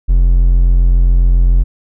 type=tone; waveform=triangle; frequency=43.65 Hz; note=F1; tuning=in tune; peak=-4 dBFS; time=0.08-1.64 s; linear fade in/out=20 ms; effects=none